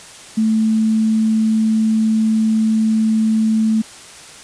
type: tone with quantisation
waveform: sine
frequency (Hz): 220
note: A3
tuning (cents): 0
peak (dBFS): -12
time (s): 0.37-3.82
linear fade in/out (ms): 10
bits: 7
effects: white hiss -38 dBFS RMS until 4.43 s + resampled to 22050 Hz